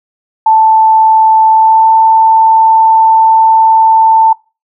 sine tone with pitch glide, 881 to 889.7 Hz, A5 to A5, +2 to +19 cents, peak -3 dBFS, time 0.46-4.33 s, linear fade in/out 5 ms, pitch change +17 cents, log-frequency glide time 1.52-1.9 s, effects noise-tail reverb RT60 0.3 s tail -23 dB re dry

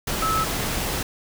sine tone in noise, 1300 Hz, E6, 24 cents flat, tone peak -21 dBFS, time 0.22-0.44 s, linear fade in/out 5 ms, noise pink, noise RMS -26 dBFS, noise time 0.07-1.03 s, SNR +2 dB, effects none

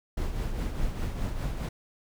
brown noise with tremolo, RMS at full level -28 dBFS, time 0.17-1.69 s, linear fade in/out 5 ms, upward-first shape triangle, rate 4.9 Hz, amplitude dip 55%, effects none

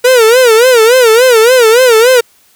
45% pulse tone with vibrato, 476.6 Hz, A#4, 38 cents sharp, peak -3 dBFS, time 0.04-2.21 s, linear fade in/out 10 ms, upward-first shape sine, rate 3.5 Hz, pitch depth 150 cents each way, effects white hiss -48 dBFS RMS until 2.55 s

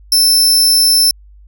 sawtooth tone, 5310 Hz, E8, 12 cents sharp, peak -5 dBFS, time 0.12-1.11 s, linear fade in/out 2 ms, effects added 50 Hz sine -38 dBFS peak until 1.47 s

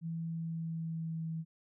sine tone with pitch glide, 164.81 to 161.98 Hz, E3 to E3, 0 to -30 cents, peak -35 dBFS, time 0.01-1.45 s, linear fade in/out 50 ms, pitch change -30 cents, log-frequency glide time 0.27-1.29 s, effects none

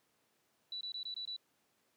sine tone bursts, 3951 Hz, B7, in tune, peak -39 dBFS, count 6, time 0.72-1.364 s, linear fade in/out 2 ms, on 89 ms, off 22 ms, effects pink hiss -75 dBFS RMS until 1.96 s + high-pass 200 Hz 12 dB/octave

